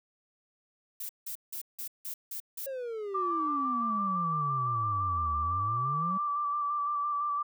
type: noise bursts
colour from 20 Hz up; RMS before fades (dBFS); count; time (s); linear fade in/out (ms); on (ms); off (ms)
violet; -38; 7; 1-2.664; 5; 92; 170
type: exponential two-way sweep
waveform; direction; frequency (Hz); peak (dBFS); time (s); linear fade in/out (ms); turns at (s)
triangle; down then up; 554.4 to 73.42 to 196.9; -32; 2.66-6.18; 10; 5.37
type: tone with vibrato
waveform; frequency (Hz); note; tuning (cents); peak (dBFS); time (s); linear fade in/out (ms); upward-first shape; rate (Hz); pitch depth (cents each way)
sine; 1169; D6; -8; -28; 3.14-7.43; 10; square; 5.9; 21
effects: none